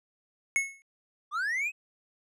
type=tone with exponential decay; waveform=square; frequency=2190 Hz; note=C#7; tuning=22 cents flat; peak=-21 dBFS; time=0.56-0.82 s; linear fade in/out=0 ms; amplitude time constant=55 ms
type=linear sweep; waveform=triangle; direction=up; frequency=1129 to 2600 Hz; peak=-26 dBFS; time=1.31-1.72 s; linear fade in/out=50 ms
effects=low-pass 12000 Hz 12 dB/octave